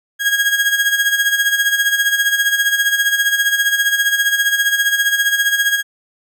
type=tone with tremolo; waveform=35% pulse; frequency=1640 Hz; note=G#6; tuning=22 cents flat; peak=-9 dBFS; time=0.19-5.83 s; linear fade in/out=50 ms; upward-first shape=sine; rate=15 Hz; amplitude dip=65%; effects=none